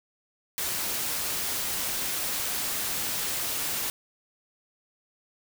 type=noise; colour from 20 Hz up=white; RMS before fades=-30 dBFS; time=0.58-3.9 s; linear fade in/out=0 ms; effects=none